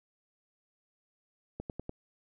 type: click train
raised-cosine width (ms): 2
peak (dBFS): -24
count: 4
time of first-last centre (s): 1.6-1.894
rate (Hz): 10.2
effects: none